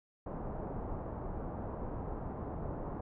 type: low-pass noise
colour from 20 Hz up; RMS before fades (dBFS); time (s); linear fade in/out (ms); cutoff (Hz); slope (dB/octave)
pink; -40; 0.26-3.01; 5; 1000; 24
effects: none